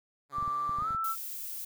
5% pulse tone with vibrato, 138.59 Hz, C#3, in tune, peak -38 dBFS, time 0.29-0.98 s, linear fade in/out 50 ms, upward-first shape sine, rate 17 Hz, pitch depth 77 cents each way
sine tone with pitch glide, 1174.7 to 1326.2 Hz, D6 to E6, 0 to +10 cents, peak -29 dBFS, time 0.32-1.16 s, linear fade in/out 50 ms, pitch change +210 cents, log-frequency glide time 0.78-0.88 s
clicks, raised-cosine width 5 ms, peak -32 dBFS, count 8, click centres 0.384 / 0.426 / 0.478 / 0.694 / 0.786 / 0.823 / 0.907 / 0.948 s
violet noise, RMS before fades -39 dBFS, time 1.04-1.65 s, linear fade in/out 5 ms
effects none

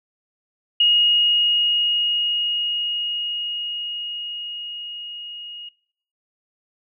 sine tone with level ramp, 2873 Hz, F7, 48 cents sharp, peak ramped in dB -12 to -33 dBFS, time 0.8-5.69 s, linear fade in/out 5 ms, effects noise-tail reverb RT60 0.6 s tail -22 dB re dry

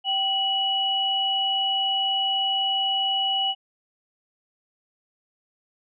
sine tone pair together, 777.1 / 2934 Hz, G5 / F#7, -15 / -15 cents, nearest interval octave + major seventh, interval 2300 cents, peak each -27 / -22 dBFS, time 0.04-3.55 s, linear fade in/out 50 ms, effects none

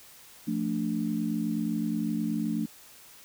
sine chord, D minor, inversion first, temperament equal with one note detuned, 174.61 / 222.7 / 293.7 Hz, F3 / A3 / D4, 0 / +21 / 0 cents, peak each -33 / -29 / -32 dBFS, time 0.47-2.66 s, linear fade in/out 10 ms, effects white hiss -52 dBFS RMS until 3.24 s

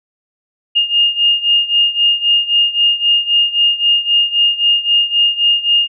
sine beating tone pair, 2832 / 2835.8 Hz, F7 / F7, +23 / +26 cents, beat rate 3.8 Hz, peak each -12 / -15 dBFS, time 0.75-5.88 s, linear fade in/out 20 ms, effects none

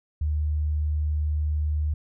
sine tone, 75.6 Hz, D#2, 49 cents flat, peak -22 dBFS, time 0.21-1.94 s, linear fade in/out 5 ms, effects none

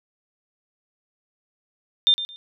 sine tone with echo, 3600 Hz, A7, 39 cents sharp, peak -13 dBFS, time 2.07-2.14 s, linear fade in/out 0 ms, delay 110 ms, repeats 2, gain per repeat -13 dB, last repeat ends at 2.36 s, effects none

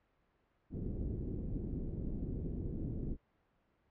pink low-pass noise, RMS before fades -39 dBFS, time 0.7-3.17 s, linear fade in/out 50 ms, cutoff 360 Hz, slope 24 dB/octave, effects pink hiss -75 dBFS RMS until 3.9 s + low-pass 2000 Hz 12 dB/octave

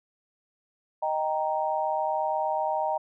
sine chord, Eb major, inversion none, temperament equal, 622.3 / 784 / 932.3 Hz, Eb5 / G5 / Bb5, 0 / 0 / 0 cents, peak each -29 dBFS, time 1.02-2.98 s, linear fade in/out 10 ms, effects none

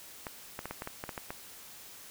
clicks, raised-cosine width 0.5 ms, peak -22 dBFS, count 10, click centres 0.268 / 0.591 / 0.656 / 0.71 / 0.821 / 0.874 / 1.039 / 1.092 / 1.178 / 1.305 s, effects white hiss -50 dBFS RMS until 2.1 s

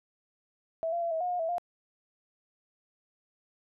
sine tone with pitch steps, 654 / 686 / 677 / 645 / 719 / 714 / 654 / 702 Hz, E5 / F5 / E5 / E5 / F#5 / F5 / E5 / F5, -14 / -31 / +46 / -38 / -50 / +38 / -14 / +9 cents, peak -28 dBFS, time 0.83-1.582 s, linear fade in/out 0 ms, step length 94 ms, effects none

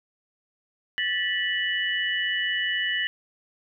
sine tone cluster, 1765 / 1949 / 2955 Hz, A6 / B6 / F#7, +5 / -23 / -3 cents, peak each -28 dBFS, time 0.98-3.07 s, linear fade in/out 0 ms, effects none

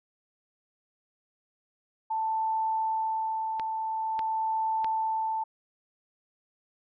sine tone with tremolo, 884 Hz, A5, 8 cents sharp, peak -25 dBFS, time 2.1-5.44 s, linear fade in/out 10 ms, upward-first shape sine, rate 0.47 Hz, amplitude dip 35%
clicks, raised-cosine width 0.3 ms, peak -21 dBFS, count 3, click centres 3.597 / 4.192 / 4.845 s
effects none

